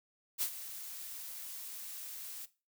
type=noise with ADSR envelope; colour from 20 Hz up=blue; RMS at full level=-32 dBFS; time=0.38-2.46 s; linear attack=38 ms; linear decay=77 ms; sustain=-13 dB; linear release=14 ms; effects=noise-tail reverb RT60 0.3 s tail -17 dB re dry